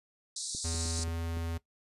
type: band-pass noise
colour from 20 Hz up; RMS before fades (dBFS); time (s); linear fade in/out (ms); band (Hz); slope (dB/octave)
white; -38; 0.36-1.04; 5; 3800 to 9400; 96
type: clicks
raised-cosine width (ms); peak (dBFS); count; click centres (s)
3; -31; 6; 0.549 / 0.745 / 0.856 / 0.992 / 1.08 / 1.371
type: tone with pitch glide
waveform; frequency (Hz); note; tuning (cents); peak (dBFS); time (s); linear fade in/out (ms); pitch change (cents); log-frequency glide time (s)
square; 82.41 to 83.18; E2 to E2; 0 to +16; -34; 0.64-1.58; 10; +16; 1.03-1.15
effects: noise-tail reverb RT60 0.1 s tail -17 dB re dry + resampled to 32000 Hz